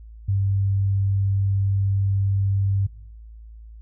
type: tone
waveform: sine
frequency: 98.3 Hz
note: G2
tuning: 5 cents sharp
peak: -18 dBFS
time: 0.28-2.87 s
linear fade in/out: 10 ms
effects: noise-tail reverb RT60 0.6 s tail -20 dB re dry + added 55 Hz sine -39 dBFS peak until 3.81 s